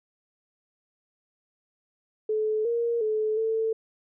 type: tone with pitch steps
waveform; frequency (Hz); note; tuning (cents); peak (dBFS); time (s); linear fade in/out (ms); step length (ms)
sine; 431.8 / 468.6 / 432 / 445.1; A4 / A#4 / A4 / A4; -33 / +9 / -32 / +20; -23; 2.29-3.73; 5; 360
effects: none

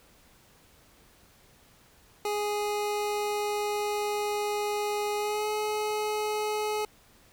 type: tone with pitch glide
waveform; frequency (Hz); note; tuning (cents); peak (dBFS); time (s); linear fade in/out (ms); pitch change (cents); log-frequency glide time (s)
25% pulse; 415.3 to 424.5; G#4 to G#4; 0 to +38; -24; 2.25-6.85; 2; +38; 5.17-5.48
effects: pink hiss -59 dBFS RMS until 7.32 s

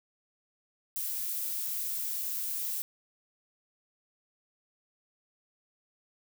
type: noise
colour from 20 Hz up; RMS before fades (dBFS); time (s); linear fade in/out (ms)
violet; -34; 0.96-2.82; 0
effects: none

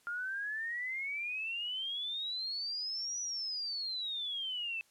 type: exponential two-way sweep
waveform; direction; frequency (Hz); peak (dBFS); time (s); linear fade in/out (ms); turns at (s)
sine; up then down; 1396.9 to 5920 to 2615; -35; 0.07-4.81; 0; 3.2
effects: white hiss -68 dBFS RMS until 4.9 s + low-pass 11000 Hz 12 dB/octave

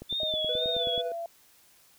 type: click train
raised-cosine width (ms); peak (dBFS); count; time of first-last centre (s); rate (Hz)
2; -27; 10; 0.02-0.978; 9.39
type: tone with vibrato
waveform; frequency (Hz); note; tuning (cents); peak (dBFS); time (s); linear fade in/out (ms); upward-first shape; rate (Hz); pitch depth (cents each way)
sine; 3520; A7; 0; -28; 0.09-1.02; 20; sine; 2.1; 89
type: tone with pitch glide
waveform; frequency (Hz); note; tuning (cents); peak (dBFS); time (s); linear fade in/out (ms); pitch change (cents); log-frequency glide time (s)
sine; 623 to 675.5; D#5 to E5; +2 to +42; -32; 0.2-1.26; 2; +140; 0.55-0.78
type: tone with tremolo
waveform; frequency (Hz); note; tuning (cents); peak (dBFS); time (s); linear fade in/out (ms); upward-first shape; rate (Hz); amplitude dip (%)
triangle; 493.9; B4; 0; -28; 0.49-1.12; 2; sine; 16; 50
effects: white hiss -60 dBFS RMS until 1.98 s

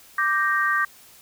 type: chord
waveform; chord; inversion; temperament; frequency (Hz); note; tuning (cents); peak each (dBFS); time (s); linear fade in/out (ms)
sine; G minor; second; equal; 1174.7 / 1568 / 1864.7; D6 / G6 / Bb6; 0 / 0 / 0; -23 / -23 / -24; 0.18-0.85; 5
effects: white hiss -50 dBFS RMS until 1.21 s

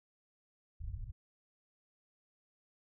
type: low-pass noise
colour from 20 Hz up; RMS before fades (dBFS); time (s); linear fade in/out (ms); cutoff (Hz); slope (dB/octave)
pink; -42; 0.8-1.12; 10; 120; 48
effects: none

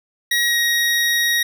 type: tone with pitch glide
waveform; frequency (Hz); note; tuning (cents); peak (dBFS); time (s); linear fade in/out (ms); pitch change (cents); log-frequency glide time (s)
25% pulse; 1900 to 1886.9; A#6 to A#6; +33 to +21; -12; 0.31-1.43; 5; -12; 0.47-0.57
effects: none

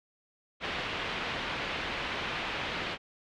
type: low-pass noise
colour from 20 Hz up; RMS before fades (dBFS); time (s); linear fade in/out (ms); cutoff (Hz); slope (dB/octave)
white; -35; 0.6-2.98; 50; 3200; 24
effects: none

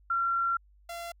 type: tone pair in turn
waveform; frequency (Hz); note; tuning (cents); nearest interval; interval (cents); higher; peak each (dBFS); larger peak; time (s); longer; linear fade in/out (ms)
sine / sawtooth; 1368 / 684; F6 / F5; -36 / -36; octave; 1200; first; -25 / -33; first; 0.1-0.57 / 0.89-1.12; first; 5
effects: added 50 Hz sine -57 dBFS peak until 1.2 s

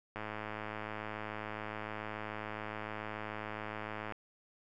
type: click train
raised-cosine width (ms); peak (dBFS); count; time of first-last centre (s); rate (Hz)
0.5; -25; 425; 0.16-4.123; 107
effects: none

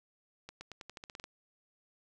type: accelerating click train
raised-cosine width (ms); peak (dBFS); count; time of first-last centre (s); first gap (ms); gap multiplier
0.2; -28; 11; 0.49-1.241; 120; 0.89
effects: none

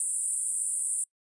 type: band-pass noise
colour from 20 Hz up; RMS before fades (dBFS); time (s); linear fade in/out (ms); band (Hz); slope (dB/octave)
pink; -30; 0-1.04; 2; 8300 to 9800; 96
effects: noise-tail reverb RT60 0.1 s tail -25 dB re dry + resampled to 24000 Hz

